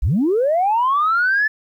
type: linear sweep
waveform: sine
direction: up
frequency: 37.39 to 1757 Hz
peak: -13 dBFS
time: 0.02-1.48 s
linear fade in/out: 10 ms
effects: tanh soft clip ceiling -10 dBFS + 9-bit